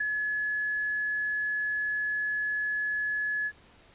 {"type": "tone with ADSR envelope", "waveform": "sine", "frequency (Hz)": 1703, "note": "G#6", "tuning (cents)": 43, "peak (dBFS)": -23, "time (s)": [0, 3.52], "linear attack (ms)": 9, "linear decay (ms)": 4, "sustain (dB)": -4, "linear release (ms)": 56, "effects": ["pink hiss -57 dBFS RMS until 3.94 s", "resampled to 8000 Hz"]}